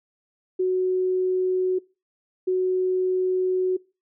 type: tone bursts at uneven times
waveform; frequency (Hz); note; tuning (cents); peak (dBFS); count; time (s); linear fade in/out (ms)
sine; 370; F#4; 0; -19; 2; 0.59-1.79 / 2.47-3.77; 10
effects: noise-tail reverb RT60 0.3 s tail -23 dB re dry